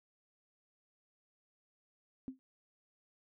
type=tone with exponential decay; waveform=sine; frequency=261.6 Hz; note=C4; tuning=in tune; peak=-35 dBFS; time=2.28-2.39 s; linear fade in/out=0 ms; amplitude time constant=23 ms; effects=none